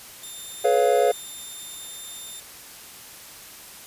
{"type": "tone", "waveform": "5% pulse", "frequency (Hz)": 3609, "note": "A7", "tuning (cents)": 43, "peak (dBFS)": -28, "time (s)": [0.23, 2.4], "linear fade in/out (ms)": 5}
{"type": "chord", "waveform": "triangle", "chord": "C# dominant seventh", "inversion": "second", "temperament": "equal with one note detuned", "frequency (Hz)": [425.7, 493.9, 554.4, 698.5], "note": ["G#4", "B4", "C#5", "E#5"], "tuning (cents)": [43, 0, 0, 0], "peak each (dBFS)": -20, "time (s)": [0.64, 1.12], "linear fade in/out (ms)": 10}
{"effects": ["white hiss -43 dBFS RMS until 3.86 s", "resampled to 32000 Hz"]}